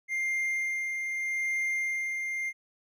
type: tone with tremolo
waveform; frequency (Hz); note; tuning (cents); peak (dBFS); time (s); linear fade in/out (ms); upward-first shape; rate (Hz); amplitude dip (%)
triangle; 2106; C7; +11; -25; 0.08-2.53; 50; sine; 0.81; 35
effects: none